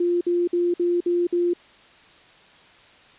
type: tone bursts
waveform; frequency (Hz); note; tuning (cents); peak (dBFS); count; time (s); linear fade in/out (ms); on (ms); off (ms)
sine; 349.2; F4; 0; -18; 6; 0-1.535; 5; 210; 55
effects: white hiss -51 dBFS RMS until 3.18 s + resampled to 8000 Hz